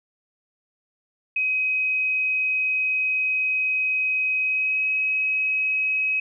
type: tone with pitch glide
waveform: sine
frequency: 2528 to 2546 Hz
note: D#7 to D#7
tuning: +27 to +39 cents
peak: -20 dBFS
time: 1.36-6.2 s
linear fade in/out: 5 ms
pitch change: +12 cents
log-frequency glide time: 4.41-4.84 s
effects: none